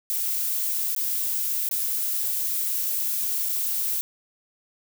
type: noise with dropouts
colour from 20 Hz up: violet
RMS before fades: -26 dBFS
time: 0.1-4.01 s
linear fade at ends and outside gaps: 0 ms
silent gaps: 0.949-0.963 / 1.689-1.712 / 3.488-3.492 s
effects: none